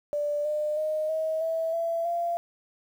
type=tone with pitch steps; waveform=sine; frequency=587.3 / 602.8 / 618.6 / 634.9 / 651.7 / 668.8 / 686.4 Hz; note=D5 / D5 / D#5 / D#5 / E5 / E5 / F5; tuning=0 / +45 / -10 / +35 / -20 / +25 / -30 cents; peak=-25 dBFS; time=0.13-2.37 s; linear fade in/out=0 ms; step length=320 ms; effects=9-bit

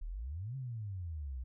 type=exponential two-way sweep; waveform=sine; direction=up then down; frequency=34 to 136.9 to 59.9 Hz; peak=-38 dBFS; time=0.01-1.44 s; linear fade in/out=10 ms; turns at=0.56 s; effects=none

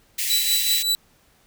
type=high-pass noise; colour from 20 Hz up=white; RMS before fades=-25 dBFS; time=0.18-0.83 s; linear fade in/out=10 ms; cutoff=1800 Hz; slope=96 dB/octave
type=tone with tremolo; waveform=sawtooth; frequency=3951 Hz; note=B7; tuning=in tune; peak=-14 dBFS; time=0.3-0.95 s; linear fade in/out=0 ms; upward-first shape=triangle; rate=5.3 Hz; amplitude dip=70%
effects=pink hiss -59 dBFS RMS until 1.46 s

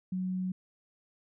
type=tone; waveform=sine; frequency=185 Hz; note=F#3; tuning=in tune; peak=-30 dBFS; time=0.12-0.52 s; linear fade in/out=5 ms; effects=none

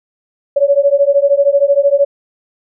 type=beating tone pair; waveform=sine; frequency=557 / 570 Hz; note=C#5 / C#5; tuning=+8 / +48 cents; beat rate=13 Hz; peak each=-11 dBFS; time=0.56-2.05 s; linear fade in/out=10 ms; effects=none

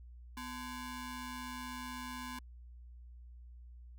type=ring-modulated tone; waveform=sawtooth; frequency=636 Hz; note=D#5; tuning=38 cents sharp; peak=-35 dBFS; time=0.37-2.39 s; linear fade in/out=2 ms; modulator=388 Hz; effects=added 60 Hz sine -50 dBFS peak until 3.98 s

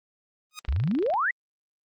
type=tone with exponential growth; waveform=10% pulse; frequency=1244.5 Hz; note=D#6; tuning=in tune; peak=-24 dBFS; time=0.51-0.59 s; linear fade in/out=0 ms; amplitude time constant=16 ms
type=click train; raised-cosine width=0.3 ms; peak=-24 dBFS; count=14; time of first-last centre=0.65-1.139 s; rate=26.6 Hz
type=exponential sweep; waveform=sine; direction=up; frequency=55.1 to 2051 Hz; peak=-22 dBFS; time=0.68-1.31 s; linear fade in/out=5 ms
effects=Opus 32 kbps

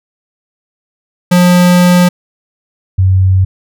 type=tone pair in turn; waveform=square / sine; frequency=178.1 / 94.17 Hz; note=F3 / F#2; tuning=+34 / +31 cents; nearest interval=major seventh; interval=1103 cents; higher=first; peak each=-5 dBFS; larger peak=neither; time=1.31-2.09 / 2.98-3.45 s; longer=first; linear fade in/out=10 ms; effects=none

